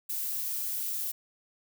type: noise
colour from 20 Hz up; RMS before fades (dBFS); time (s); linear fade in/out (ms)
violet; -33; 0.09-1.12; 10
effects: none